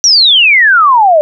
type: exponential sweep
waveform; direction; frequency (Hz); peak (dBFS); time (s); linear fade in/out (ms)
sine; down; 5920 to 587.3; -3; 0.04-1.21; 0
effects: none

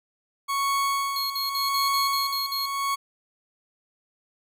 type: tone with tremolo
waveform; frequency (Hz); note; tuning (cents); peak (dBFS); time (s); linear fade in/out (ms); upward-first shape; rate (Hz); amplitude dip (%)
40% pulse; 1108.7; C#6; 0; -21; 0.48-2.96; 20; sine; 0.86; 65
type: tone bursts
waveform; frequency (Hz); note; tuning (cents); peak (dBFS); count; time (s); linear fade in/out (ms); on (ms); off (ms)
square; 4286; C8; +41; -27; 8; 1.16-2.658; 2; 140; 54
effects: none

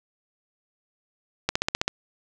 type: click train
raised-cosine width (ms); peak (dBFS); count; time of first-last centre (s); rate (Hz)
0.2; -5; 7; 1.49-1.88; 15.4
effects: none

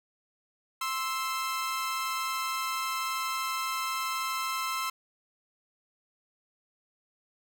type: tone pair together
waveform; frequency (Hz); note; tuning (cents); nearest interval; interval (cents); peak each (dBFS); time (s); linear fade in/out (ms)
sawtooth; 1049.4 / 1317; C6 / E6; +5 / -2; major third; 393; -29 / -29; 0.81-4.9; 5
effects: none

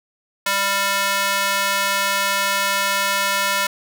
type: tone with high-pass filter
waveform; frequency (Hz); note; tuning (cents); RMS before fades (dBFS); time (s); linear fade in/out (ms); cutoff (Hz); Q
square; 197.9; G3; +17; -20; 0.46-3.67; 5; 1200; 0.94
effects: none

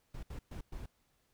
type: noise bursts at uneven times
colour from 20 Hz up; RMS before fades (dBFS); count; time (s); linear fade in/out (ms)
brown; -43; 4; 0.14-0.23 / 0.3-0.39 / 0.51-0.61 / 0.72-0.86; 5
effects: pink hiss -75 dBFS RMS until 1.33 s

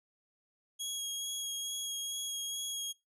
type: tone with vibrato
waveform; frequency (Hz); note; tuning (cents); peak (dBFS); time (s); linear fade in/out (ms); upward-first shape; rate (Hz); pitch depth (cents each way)
20% pulse; 3301; G#7; -11; -30; 0.79-2.93; 20; sine; 2.3; 12
effects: noise-tail reverb RT60 0.2 s tail -22 dB re dry

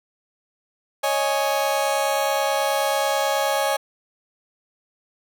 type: chord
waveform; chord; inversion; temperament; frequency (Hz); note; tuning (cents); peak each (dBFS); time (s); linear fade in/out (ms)
35% pulse; C# suspended second; none; just; 554.4 / 623.7 / 831.5; C#5 / D#5 / G#5; 0 / +4 / +2; -22 / -24 / -22; 1.03-3.77; 10
effects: none

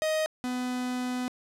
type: tone pair in turn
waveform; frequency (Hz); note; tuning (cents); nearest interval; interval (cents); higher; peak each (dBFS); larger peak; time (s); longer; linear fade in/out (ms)
45% pulse; 626 / 250.2; D#5 / B3; +10 / +23; octave + major third; 1587; first; -25 / -29; first; 0.02-0.26 / 0.44-1.28; second; 0
effects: low-pass 11000 Hz 12 dB/octave

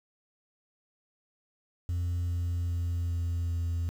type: tone with pitch steps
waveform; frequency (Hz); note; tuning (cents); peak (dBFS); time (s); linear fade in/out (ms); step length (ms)
sine; 87.31 / 86.71 / 86.11 / 85.51 / 84.92; F2 / F2 / F2 / F2 / F2; 0 / -12 / -24 / -36 / -48; -25; 1.89-3.89; 0; 400
effects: tanh soft clip ceiling -27 dBFS + 9-bit

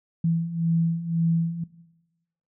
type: beating tone pair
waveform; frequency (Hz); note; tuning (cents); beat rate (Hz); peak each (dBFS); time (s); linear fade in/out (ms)
sine; 164.81 / 166.71; E3 / E3; 0 / +20; 1.9; -27 / -23; 0.24-1.64; 5
effects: noise-tail reverb RT60 1.0 s tail -18 dB re dry

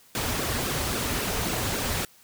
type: noise with flanger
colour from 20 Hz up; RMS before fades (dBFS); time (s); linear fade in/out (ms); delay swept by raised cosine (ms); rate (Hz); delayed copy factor
pink; -28; 0.15-2.05; 2; 0.95 to 6.25; 3.7; -0.7
effects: white hiss -56 dBFS RMS until 2.23 s

